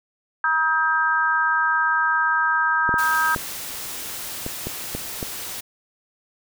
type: harmonic tone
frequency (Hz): 317.5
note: D#4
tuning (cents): +35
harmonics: 3 / 4 / 5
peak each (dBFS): -24 / -22 / -20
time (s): 0.44-3.35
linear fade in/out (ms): 2
type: clicks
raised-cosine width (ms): 2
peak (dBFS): -14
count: 7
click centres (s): 2.892 / 2.941 / 3.362 / 4.464 / 4.67 / 4.95 / 5.228
type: noise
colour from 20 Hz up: white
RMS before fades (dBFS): -32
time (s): 2.98-5.61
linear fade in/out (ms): 10
effects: none